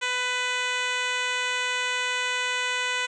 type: tone with band-pass filter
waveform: 10% pulse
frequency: 498.6 Hz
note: B4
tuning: 16 cents sharp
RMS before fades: -27 dBFS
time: 0.01-3.07 s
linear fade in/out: 20 ms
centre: 2900 Hz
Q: 0.56
effects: resampled to 22050 Hz + 9-bit